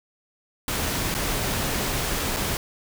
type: noise with dropouts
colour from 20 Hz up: pink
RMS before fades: -26 dBFS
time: 0.68-2.57 s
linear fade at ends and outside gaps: 1 ms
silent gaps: 1.142-1.149 / 2.363-2.368 s
effects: none